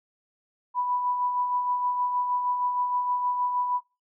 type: tone with tremolo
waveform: sine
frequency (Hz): 987.8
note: B5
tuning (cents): 0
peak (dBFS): -22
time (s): 0.74-3.81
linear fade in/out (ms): 50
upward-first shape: sine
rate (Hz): 6.4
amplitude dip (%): 40
effects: noise-tail reverb RT60 0.3 s tail -22 dB re dry